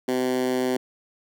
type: tone with high-pass filter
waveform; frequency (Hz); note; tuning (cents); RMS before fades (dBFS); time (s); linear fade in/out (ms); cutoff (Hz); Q
10% pulse; 127.5; C3; -44; -24; 0.08-0.77; 5; 300; 4
effects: none